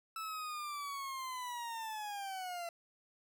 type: linear sweep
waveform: 40% pulse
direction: down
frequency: 1318.5 to 675 Hz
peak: -39 dBFS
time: 0.16-2.69 s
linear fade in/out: 2 ms
effects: none